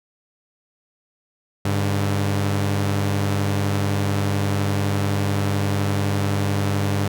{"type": "tone pair together", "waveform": "sawtooth", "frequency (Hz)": [100, 144.18], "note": ["G2", "D3"], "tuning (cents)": [35, -32], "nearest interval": "tritone", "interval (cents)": 633, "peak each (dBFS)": [-16, -23], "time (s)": [1.65, 7.08], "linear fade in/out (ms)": 5, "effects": []}